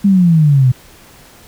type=exponential sweep; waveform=sine; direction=down; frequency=204.3 to 123.47 Hz; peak=-6 dBFS; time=0.04-0.72 s; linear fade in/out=10 ms; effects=pink hiss -42 dBFS RMS until 1.47 s